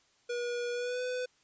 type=tone with pitch glide; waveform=square; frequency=482.1 to 500.8 Hz; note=B4 to B4; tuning=-42 to +24 cents; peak=-33 dBFS; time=0.29-1.26 s; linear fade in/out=10 ms; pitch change=+66 cents; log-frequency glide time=0.72-1.02 s; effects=white hiss -68 dBFS RMS until 1.43 s + resampled to 16000 Hz